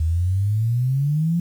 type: exponential sweep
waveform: sine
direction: up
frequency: 77.78 to 174.61 Hz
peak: -17 dBFS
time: 0-1.4 s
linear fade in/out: 5 ms
effects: 8-bit